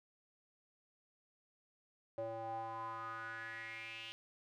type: tone with band-pass filter sweep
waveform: square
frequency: 112.9 Hz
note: A2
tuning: 45 cents sharp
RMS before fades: -45 dBFS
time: 2.18-4.12 s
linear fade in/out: 0 ms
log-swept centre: 580 to 3000 Hz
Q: 6.2
effects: none